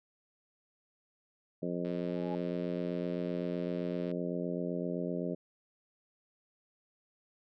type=harmonic tone; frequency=87.8 Hz; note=F2; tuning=10 cents sharp; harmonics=2 / 3 / 4 / 5 / 6 / 7; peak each=-37 / -39 / -40 / -41 / -42 / -42 dBFS; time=1.62-5.35 s; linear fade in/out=10 ms
type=click train; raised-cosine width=0.3 ms; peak=-36 dBFS; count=241; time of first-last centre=1.85-4.114 s; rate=106 Hz
type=tone with exponential growth; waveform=sine; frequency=835 Hz; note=G#5; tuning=9 cents sharp; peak=-38 dBFS; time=1.95-2.35 s; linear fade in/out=2 ms; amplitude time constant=85 ms
effects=none